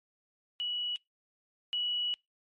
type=tone pair in turn; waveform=sine; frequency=2934 / 2934 Hz; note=F#7 / F#7; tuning=-15 / -15 cents; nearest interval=unison; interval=0 cents; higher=neither; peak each=-31 / -29 dBFS; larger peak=second; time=0.6-0.96 / 1.73-2.14 s; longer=second; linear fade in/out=0 ms; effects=noise-tail reverb RT60 0.2 s tail -26 dB re dry + MP3 48 kbps